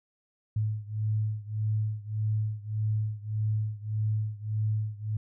sine beating tone pair, 106.9 / 108.6 Hz, A2 / A2, -49 / -22 cents, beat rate 1.7 Hz, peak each -29 / -31 dBFS, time 0.56-5.17 s, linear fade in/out 5 ms, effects none

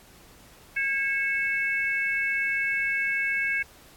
sine tone cluster, 1630 / 2202 / 2629 Hz, G#6 / C#7 / E7, -33 / -12 / -5 cents, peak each -28 / -26 / -33 dBFS, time 0.76-3.63 s, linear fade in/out 10 ms, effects pink hiss -53 dBFS RMS until 3.96 s + AAC 64 kbps

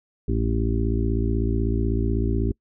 harmonic tone, 56.1 Hz, A1, 34 cents sharp, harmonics 1 / 2 / 4 / 5 / 6 / 7, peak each -23 / -26 / -29 / -30 / -31 / -31 dBFS, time 0.28-2.52 s, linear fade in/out 5 ms, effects noise-tail reverb RT60 0.1 s tail -25 dB re dry

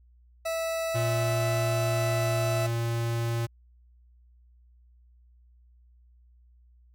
40% pulse tone with pitch glide, 655 to 659.9 Hz, E5 to E5, -11 to +2 cents, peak -27 dBFS, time 0.45-2.67 s, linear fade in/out 10 ms, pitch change +13 cents, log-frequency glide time 1.07-1.52 s
square tone, 116.54 Hz, A#2, in tune, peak -27 dBFS, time 0.94-3.47 s, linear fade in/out 20 ms
effects added 60 Hz sine -55 dBFS peak until 6.94 s

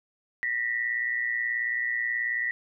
sine tone pair together, 1837.5 / 1956 Hz, A#6 / B6, -25 / -17 cents, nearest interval minor second, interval 108 cents, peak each -31 / -27 dBFS, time 0.43-2.51 s, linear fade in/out 0 ms, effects none

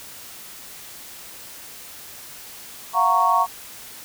sine chord, Gb major seventh, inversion third, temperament just, 693.7 / 740 / 925 / 1110 Hz, F5 / Gb5 / Bb5 / Db6, -12 / 0 / -14 / +2 cents, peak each -24 / -24 / -20 / -18 dBFS, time 2.93-3.47 s, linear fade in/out 50 ms, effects white hiss -40 dBFS RMS until 4.04 s

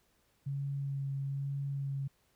sine tone with vibrato, 138.59 Hz, C#3, in tune, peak -33 dBFS, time 0.46-2.08 s, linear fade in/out 10 ms, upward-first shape sine, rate 1.1 Hz, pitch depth 14 cents each way, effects pink hiss -72 dBFS RMS until 2.35 s

